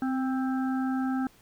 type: harmonic tone with a mistuned harmonic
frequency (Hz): 263.6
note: C4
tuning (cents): +13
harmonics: 1 / 3 / 5 / 6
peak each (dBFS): -26 / -36 / -40 / -42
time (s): 0.02-1.27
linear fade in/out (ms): 2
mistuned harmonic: 1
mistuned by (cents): -20
effects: pink hiss -59 dBFS RMS until 1.41 s